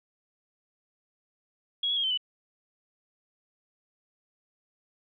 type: tone with pitch steps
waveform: sine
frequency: 3319 / 3362 / 3257 / 3084 / 2980 Hz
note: G#7 / G#7 / G#7 / G7 / F#7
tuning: -2 / +20 / -34 / -29 / +12 cents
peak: -25 dBFS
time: 1.83-2.175 s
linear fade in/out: 5 ms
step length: 69 ms
effects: none